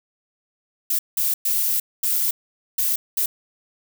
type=noise bursts at uneven times; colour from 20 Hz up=violet; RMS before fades=-21 dBFS; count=6; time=0.9-0.99 / 1.17-1.34 / 1.45-1.8 / 2.03-2.31 / 2.78-2.96 / 3.17-3.26 s; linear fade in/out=5 ms; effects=none